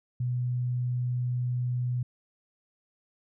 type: tone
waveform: sine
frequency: 123.8 Hz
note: B2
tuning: 5 cents sharp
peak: -26 dBFS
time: 0.2-2.03 s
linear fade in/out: 5 ms
effects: none